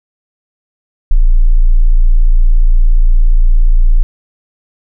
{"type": "tone", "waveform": "sine", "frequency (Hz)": 28.59, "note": "A#0", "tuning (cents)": -33, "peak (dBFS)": -3, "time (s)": [1.11, 4.03], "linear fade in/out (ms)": 0, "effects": []}